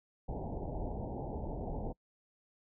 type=low-pass noise; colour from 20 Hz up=pink; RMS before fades=-39 dBFS; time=0.28-1.93 s; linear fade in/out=10 ms; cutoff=890 Hz; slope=96 dB/octave; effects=noise-tail reverb RT60 0.1 s tail -26 dB re dry